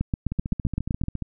two click trains, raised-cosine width 5 ms, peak -16 / -11 dBFS, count 14 / 9, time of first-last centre 0.32-1.223 / 0.01-1.037 s, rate 14.4 / 7.79 Hz, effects none

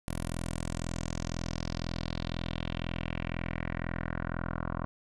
10% pulse tone with low-pass filter sweep, 42 Hz, E1, 33 cents sharp, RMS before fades -35 dBFS, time 0.08-4.85 s, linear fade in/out 0 ms, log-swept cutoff 11000 to 1200 Hz, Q 3, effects none

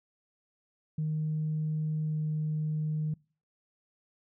sine tone with pitch glide, 154.9 to 154.01 Hz, D#3 to D#3, -7 to -17 cents, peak -27 dBFS, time 0.98-3.14 s, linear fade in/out 5 ms, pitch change -10 cents, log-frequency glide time 2.05-2.17 s, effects noise-tail reverb RT60 0.4 s tail -26 dB re dry + tanh soft clip ceiling -24 dBFS

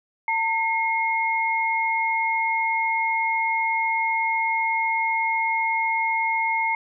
sine tone pair together, 904 / 2150 Hz, A5 / C7, +47 / +47 cents, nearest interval octave + minor third, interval 1500 cents, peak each -23 dBFS, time 0.28-6.75 s, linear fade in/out 2 ms, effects none

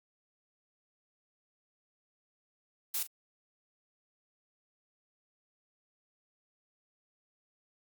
blue noise with echo, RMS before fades -33 dBFS, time 2.94-3.03 s, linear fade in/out 5 ms, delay 40 ms, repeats 1, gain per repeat -13 dB, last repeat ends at 3.07 s, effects Opus 48 kbps

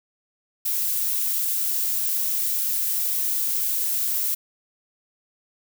violet noise, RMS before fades -24 dBFS, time 0.65-4.35 s, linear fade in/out 10 ms, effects none

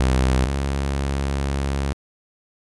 sawtooth tone pair in turn, 64.9 / 69.02 Hz, C2 / C#2, -13 / -7 cents, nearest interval minor second, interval 106 cents, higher second, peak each -12 / -17 dBFS, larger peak first, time 0-0.45 / 0.45-1.93 s, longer second, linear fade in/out 0 ms, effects resampled to 24000 Hz

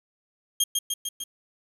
15% pulse tone with echo, 3227 Hz, G7, 50 cents sharp, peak -12 dBFS, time 0.6-0.64 s, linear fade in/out 5 ms, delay 150 ms, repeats 4, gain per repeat -3 dB, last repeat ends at 1.24 s, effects resampled to 32000 Hz + 8-bit

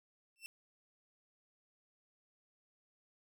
sawtooth tone with exponential growth, 2684 Hz, E7, 31 cents sharp, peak -38 dBFS, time 0.36-0.46 s, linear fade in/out 0 ms, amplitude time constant 20 ms, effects none

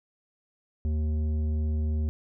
sine tone with tanh clipping, 76.9 Hz, D#2, 20 cents flat, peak -26 dBFS, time 0.85-2.09 s, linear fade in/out 0 ms, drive 10 dB, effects none

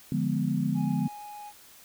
sine chord, D diminished seventh, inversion none, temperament equal, 146.83 / 174.61 / 207.7 / 246.9 Hz, D3 / F3 / Ab3 / Cb4, 0 / 0 / 0 / 0 cents, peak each -30 dBFS, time 0.12-1.08 s, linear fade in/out 2 ms
triangle tone, 830.6 Hz, G#5, in tune, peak -38 dBFS, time 0.74-1.53 s, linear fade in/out 50 ms
effects white hiss -53 dBFS RMS until 1.84 s

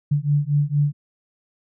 sine beating tone pair, 143.5 / 147.8 Hz, D3 / D3, -40 / +11 cents, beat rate 4.3 Hz, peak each -20 dBFS, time 0.11-0.93 s, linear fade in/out 10 ms, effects none

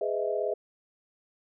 sine chord, E major seventh, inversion first, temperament equal with one note detuned, 415.3 / 503.1 / 622.3 / 659.3 Hz, G#4 / B4 / D#5 / E5, 0 / +32 / 0 / 0 cents, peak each -31 / -33 / -32 / -33 dBFS, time 0.01-0.54 s, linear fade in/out 5 ms, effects none

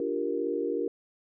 sine chord, G minor seventh, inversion second, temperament equal, 293.7 / 349.2 / 392 / 466.2 Hz, D4 / F4 / G4 / Bb4, 0 / 0 / 0 / 0 cents, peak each -34 / -33 / -33 / -31 dBFS, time 0-0.88 s, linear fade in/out 2 ms, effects none

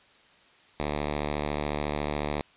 5% pulse tone, 74 Hz, D2, 14 cents sharp, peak -17 dBFS, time 0.8-2.41 s, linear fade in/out 0 ms, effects white hiss -58 dBFS RMS until 2.56 s + resampled to 8000 Hz

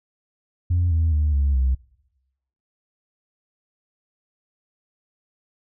sine tone with pitch steps, 87.6 / 81.26 / 75.38 / 69.93 / 64.87 Hz, F2 / E2 / D2 / C#2 / C2, +6 / -24 / +46 / +16 / -14 cents, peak -15 dBFS, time 0.7-1.75 s, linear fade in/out 10 ms, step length 210 ms, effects noise-tail reverb RT60 0.9 s tail -23 dB re dry + tanh soft clip ceiling -14 dBFS

